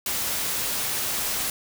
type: noise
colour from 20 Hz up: white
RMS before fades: -27 dBFS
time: 0.06-1.5 s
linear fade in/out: 2 ms
effects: none